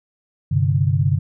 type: chord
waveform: sine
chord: G suspended fourth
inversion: none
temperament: equal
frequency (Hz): 98 / 130.81 / 146.83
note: G2 / C3 / D3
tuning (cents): 0 / 0 / 0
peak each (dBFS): -19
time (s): 0.51-1.19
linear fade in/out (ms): 10
effects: none